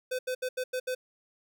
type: tone bursts at uneven times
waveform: square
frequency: 508 Hz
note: B4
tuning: 49 cents sharp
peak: -30 dBFS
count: 6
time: 0.11-0.19 / 0.27-0.35 / 0.42-0.49 / 0.57-0.64 / 0.73-0.8 / 0.87-0.95 s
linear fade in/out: 10 ms
effects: none